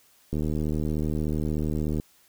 click train, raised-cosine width 3 ms, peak -16 dBFS, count 129, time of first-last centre 0.33-1.999 s, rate 76.7 Hz, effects white hiss -60 dBFS RMS until 2.28 s

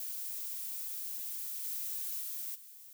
violet noise with level steps, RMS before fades -40 / -38 / -40 / -53 dBFS, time 0-2.93 s, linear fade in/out 2 ms, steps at 1.63 / 2.19 / 2.54 s, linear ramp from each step 20 ms, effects none

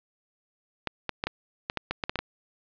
clicks, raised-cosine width 0.3 ms, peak -12 dBFS, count 11, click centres 0.873 / 1.093 / 1.239 / 1.27 / 1.699 / 1.773 / 1.91 / 2.038 / 2.095 / 2.157 / 2.19 s, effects resampled to 11025 Hz + 9-bit

